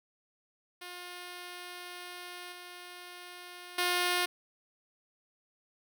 5% pulse tone with level steps, 356.2 Hz, F4, 34 cents sharp, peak -31 / -34 / -16 dBFS, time 0.81-4.26 s, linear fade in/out 10 ms, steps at 2.52 / 3.78 s, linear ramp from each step 5 ms, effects none

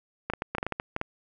clicks, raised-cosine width 0.5 ms, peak -14 dBFS, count 11, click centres 0.3 / 0.336 / 0.421 / 0.55 / 0.583 / 0.629 / 0.666 / 0.723 / 0.799 / 0.964 / 1.014 s, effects none

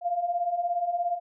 sine beating tone pair, 684 / 701 Hz, F5 / F5, -36 / +6 cents, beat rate 17 Hz, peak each -31 / -26 dBFS, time 0.01-1.2 s, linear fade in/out 50 ms, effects none

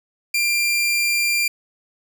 sawtooth tone, 2380 Hz, D7, 22 cents sharp, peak -14 dBFS, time 0.34-1.48 s, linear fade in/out 5 ms, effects none

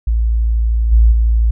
sine tone with level steps, 56.4 Hz, A1, 44 cents sharp, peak -11 / -5 / -9 dBFS, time 0.07-1.51 s, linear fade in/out 5 ms, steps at 0.91 / 1.11 s, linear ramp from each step 20 ms, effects none

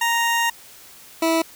20% pulse tone pair in turn, 932.3 / 327 Hz, A#5 / E4, 0 / -14 cents, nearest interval octave + tritone, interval 1814 cents, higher first, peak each -13 / -12 dBFS, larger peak second, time 0.01-0.5 / 1.22-1.42 s, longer first, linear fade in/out 5 ms, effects white hiss -45 dBFS RMS until 1.55 s

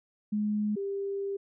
sine tone pair in turn, 210 / 396.4 Hz, G#3 / G4, +19 / +19 cents, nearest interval major seventh, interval 1100 cents, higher second, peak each -26 / -30 dBFS, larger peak first, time 0.32-0.76 / 0.76-1.37 s, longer second, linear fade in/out 10 ms, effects none

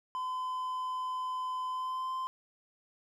triangle tone with pitch glide, 1019 to 1036.8 Hz, C6 to C6, -46 to -16 cents, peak -31 dBFS, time 0.15-2.27 s, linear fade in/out 0 ms, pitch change +30 cents, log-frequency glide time 1.68-2.14 s, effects none

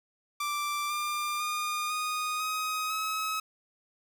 sawtooth tone with pitch steps, 1174.7 / 1195.2 / 1216.1 / 1237.4 / 1259 / 1281 Hz, D6 / D6 / D#6 / D#6 / D#6 / E6, 0 / +30 / -40 / -10 / +20 / -50 cents, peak -26 dBFS, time 0.4-3.4 s, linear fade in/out 5 ms, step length 500 ms, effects none

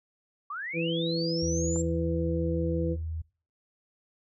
sine linear sweep, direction up, 1101 to 7459 Hz, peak -33 dBFS, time 0.5-1.82 s, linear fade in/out 5 ms
harmonic tone, 166.2 Hz, E3, 15 cents sharp, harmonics 1 / 2 / 3, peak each -31 / -31 / -31 dBFS, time 0.73-2.97 s, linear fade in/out 50 ms
sine tone, 80.6 Hz, E2, 38 cents flat, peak -31 dBFS, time 1.42-3.22 s, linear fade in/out 10 ms
clicks, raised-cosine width 1 ms, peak -27 / -35 dBFS, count 2, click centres 1.76 / 1.766 s
effects noise-tail reverb RT60 0.4 s tail -23 dB re dry

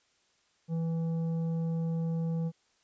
sine tone with tanh clipping, 164.6 Hz, E3, 2 cents flat, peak -30 dBFS, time 0.68-2.52 s, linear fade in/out 50 ms, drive 8 dB, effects white hiss -70 dBFS RMS until 2.83 s + resampled to 16000 Hz

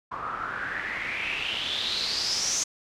white noise with low-pass filter sweep, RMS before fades -30 dBFS, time 0.11-2.64 s, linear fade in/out 10 ms, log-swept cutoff 1100 to 6500 Hz, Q 6.4, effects none

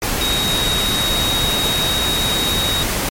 sine tone in noise, 3779 Hz, A#7, 23 cents sharp, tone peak -18 dBFS, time 0.21-2.83 s, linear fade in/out 2 ms, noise pink, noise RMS -20 dBFS, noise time 0.02-3.09 s, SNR -1 dB, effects MP3 64 kbps

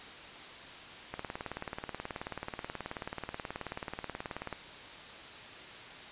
click train, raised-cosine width 0.5 ms, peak -22 dBFS, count 64, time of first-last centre 1.14-4.527 s, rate 18.6 Hz, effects white hiss -47 dBFS RMS until 6.11 s + resampled to 8000 Hz

